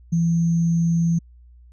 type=tone with sample-and-hold; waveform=sine; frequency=167.7 Hz; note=E3; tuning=30 cents sharp; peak=-16 dBFS; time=0.12-1.19 s; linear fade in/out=10 ms; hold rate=6300 Hz; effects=added 60 Hz sine -45 dBFS peak until 1.72 s + resampled to 22050 Hz